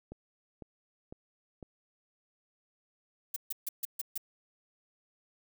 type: click train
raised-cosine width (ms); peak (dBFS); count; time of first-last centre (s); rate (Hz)
2; -31; 4; 0.12-1.628; 1.99
type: noise bursts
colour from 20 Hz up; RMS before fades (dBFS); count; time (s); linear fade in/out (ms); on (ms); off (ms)
violet; -34; 6; 3.34-4.178; 5; 23; 140
effects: none